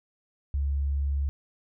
sine tone, 70.1 Hz, C#2, 20 cents sharp, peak -24 dBFS, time 0.54-1.29 s, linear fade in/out 0 ms, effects none

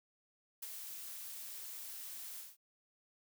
blue noise with ADSR envelope, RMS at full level -42 dBFS, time 0.62-2.57 s, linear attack 9 ms, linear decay 27 ms, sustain -5 dB, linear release 190 ms, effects none

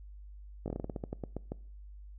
slowing click train, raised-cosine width 2 ms, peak -23 dBFS, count 14, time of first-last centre 0.66-1.52 s, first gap 19 ms, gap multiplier 1.19, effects noise-tail reverb RT60 0.5 s tail -22 dB re dry + added 50 Hz sine -46 dBFS peak until 2.18 s

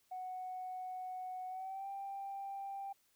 sine tone with pitch glide, 740 to 788.5 Hz, F#5 to G5, 0 to +10 cents, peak -40 dBFS, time 0.11-2.93 s, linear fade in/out 10 ms, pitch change +110 cents, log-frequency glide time 1.48-1.88 s, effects tanh soft clip ceiling -36 dBFS + white hiss -74 dBFS RMS until 3.15 s

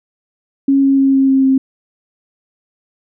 sine tone with pitch steps, 274.5 / 272.8 / 271 / 269.3 / 267.6 / 265.9 Hz, C#4 / C#4 / C#4 / C#4 / C4 / C4, -17 / -28 / -39 / -50 / +39 / +28 cents, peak -8 dBFS, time 0.68-1.58 s, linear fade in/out 5 ms, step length 150 ms, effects none

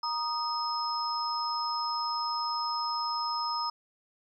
sine tone cluster, 940 / 1239 / 5160 Hz, A#5 / D#6 / E8, +14 / -8 / -38 cents, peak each -33 / -33 / -34 dBFS, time 0.03-3.7 s, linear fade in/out 5 ms, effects 11-bit

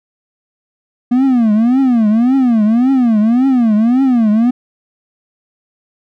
triangle tone with vibrato, 238.2 Hz, A#3, 38 cents sharp, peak -6 dBFS, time 1.11-4.51 s, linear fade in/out 10 ms, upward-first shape triangle, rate 1.8 Hz, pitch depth 250 cents each way, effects none

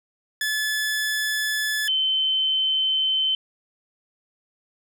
sawtooth / sine tone pair in turn, 1725 / 3074 Hz, A6 / G7, -35 / -35 cents, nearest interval minor seventh, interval 1000 cents, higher second, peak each -19 dBFS, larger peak neither, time 0.41-1.88 / 1.88-3.35 s, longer neither, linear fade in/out 2 ms, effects none

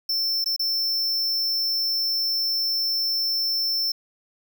square tone with dropouts, 5350 Hz, E8, 25 cents sharp, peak -22 dBFS, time 0.09-3.92 s, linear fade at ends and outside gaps 5 ms, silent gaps 0.443-0.459 / 0.564-0.594 s, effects 10-bit

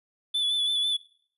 triangle tone with vibrato, 3469 Hz, A7, 25 cents flat, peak -22 dBFS, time 0.34-0.97 s, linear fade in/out 10 ms, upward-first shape sine, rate 6 Hz, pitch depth 34 cents each way, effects noise-tail reverb RT60 0.6 s tail -22 dB re dry + resampled to 32000 Hz

